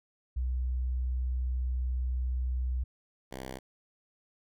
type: tone pair in turn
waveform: sine / 5% pulse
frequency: 62.8 / 65.15 Hz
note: B1 / C2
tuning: +30 / -7 cents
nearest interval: minor second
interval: 63 cents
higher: second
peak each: -28 dBFS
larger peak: neither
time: 0.36-2.84 / 3.31-3.59 s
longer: first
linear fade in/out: 10 ms
effects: none